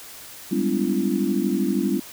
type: tone cluster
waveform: sine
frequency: 193.3 / 205.9 / 251.9 / 290.3 / 339.5 Hz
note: G3 / G#3 / B3 / D4 / F4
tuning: -24 / -15 / +34 / -20 / -49 cents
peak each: -26 dBFS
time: 0.51-2 s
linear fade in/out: 10 ms
effects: white hiss -41 dBFS RMS until 2.12 s